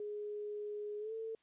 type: tone with pitch glide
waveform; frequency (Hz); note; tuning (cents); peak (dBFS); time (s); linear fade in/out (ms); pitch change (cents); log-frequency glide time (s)
sine; 417 to 446.9; G#4 to A4; +7 to +27; -39; 0-1.35; 2; +120; 0.99-1.13
effects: white hiss -75 dBFS RMS until 1.42 s + resampled to 8000 Hz